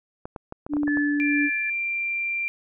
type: clicks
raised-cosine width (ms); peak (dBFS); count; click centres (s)
1; -20; 9; 0.255 / 0.362 / 0.524 / 0.665 / 0.736 / 0.768 / 0.833 / 0.879 / 0.972
type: tone with pitch glide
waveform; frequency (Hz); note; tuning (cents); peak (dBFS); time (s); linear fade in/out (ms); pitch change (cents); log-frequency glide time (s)
sine; 293.7 to 291; D4 to D4; 0 to -16; -21; 0.69-1.5; 50; -16; 0.82-1.2
type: tone with tremolo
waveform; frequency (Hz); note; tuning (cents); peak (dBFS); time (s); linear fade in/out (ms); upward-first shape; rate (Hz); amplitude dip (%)
sine; 1733; A6; -27; -24; 0.87-1.7; 5; triangle; 2.3; 60
type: tone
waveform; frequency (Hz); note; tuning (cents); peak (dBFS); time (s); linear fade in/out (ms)
sine; 2369; D7; +14; -24; 1.2-2.48; 0
effects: none